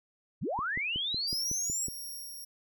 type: linear sweep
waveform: sine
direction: up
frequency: 69.3 to 7902 Hz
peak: -30 dBFS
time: 0.41-1.88 s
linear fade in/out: 20 ms
type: click train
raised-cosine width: 3 ms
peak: -27 dBFS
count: 8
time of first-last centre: 0.59-1.884 s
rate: 5.41 Hz
type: tone with tremolo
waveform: 5% pulse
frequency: 5588 Hz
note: F8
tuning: in tune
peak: -33 dBFS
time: 1.27-2.45 s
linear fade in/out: 10 ms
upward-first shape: sine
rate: 1.6 Hz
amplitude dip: 30%
effects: none